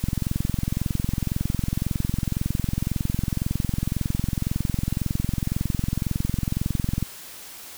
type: click train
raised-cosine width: 5 ms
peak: -11 dBFS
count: 154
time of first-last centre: 0.04-7.026 s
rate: 21.9 Hz
effects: white hiss -41 dBFS RMS until 7.77 s